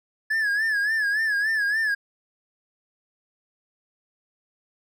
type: tone with vibrato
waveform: triangle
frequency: 1709 Hz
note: G#6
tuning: 49 cents sharp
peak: -19 dBFS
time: 0.3-1.95 s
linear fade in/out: 10 ms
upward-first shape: sine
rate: 3.5 Hz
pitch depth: 94 cents each way
effects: none